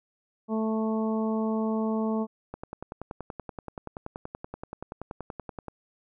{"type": "harmonic tone", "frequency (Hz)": 220, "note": "A3", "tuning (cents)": 0, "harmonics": [1, 2, 3, 4, 5], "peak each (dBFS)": [-26, -32, -36, -38, -40], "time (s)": [0.48, 2.27], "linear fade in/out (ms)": 50}
{"type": "click train", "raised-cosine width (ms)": 1, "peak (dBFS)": -22, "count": 34, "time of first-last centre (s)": [2.54, 5.683], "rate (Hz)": 10.5}
{"effects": []}